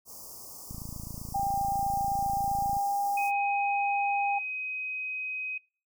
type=band-stop noise; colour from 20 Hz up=white; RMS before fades=-45 dBFS; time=0.05-3.32 s; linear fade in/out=50 ms; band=1200 to 4800 Hz; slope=96 dB/octave
type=click train; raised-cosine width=5 ms; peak=-28 dBFS; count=58; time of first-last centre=0.71-2.768 s; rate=27.7 Hz
type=tone with pitch glide; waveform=sine; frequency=796 to 804.8 Hz; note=G5 to G5; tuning=+26 to +45 cents; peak=-26 dBFS; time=1.34-4.39 s; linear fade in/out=10 ms; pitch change=+19 cents; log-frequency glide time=2.34-3.05 s
type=tone; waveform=sine; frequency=2520 Hz; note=D#7; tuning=21 cents sharp; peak=-31 dBFS; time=3.17-5.58 s; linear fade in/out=5 ms
effects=noise-tail reverb RT60 0.4 s tail -26 dB re dry